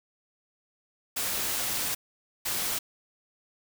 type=noise bursts at uneven times; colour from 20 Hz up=white; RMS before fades=-30 dBFS; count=2; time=1.16-1.95 / 2.45-2.79 s; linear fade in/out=10 ms; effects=none